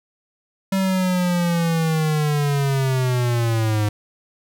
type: linear sweep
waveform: square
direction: down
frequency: 193.7 to 103.83 Hz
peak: -18 dBFS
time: 0.72-3.89 s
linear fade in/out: 5 ms
effects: none